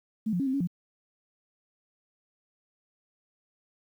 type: tone with pitch steps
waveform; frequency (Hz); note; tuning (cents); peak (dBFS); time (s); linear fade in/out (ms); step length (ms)
sine; 218.5 / 176.6 / 274.3 / 261.9 / 278.2 / 175.7; A3 / F3 / C#4 / C4 / C#4 / F3; -12 / +20 / -18 / +2 / +6 / +11; -25; 0.26-0.674; 10; 69
effects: 10-bit